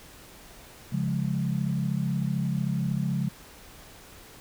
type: chord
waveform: sine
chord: Db major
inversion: none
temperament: equal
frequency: 138.59 / 174.61 / 207.7 Hz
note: Db3 / F3 / Ab3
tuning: 0 / 0 / 0 cents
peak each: -28 / -29 / -31 dBFS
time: 0.92-3.29 s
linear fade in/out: 10 ms
effects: pink hiss -49 dBFS RMS until 4.4 s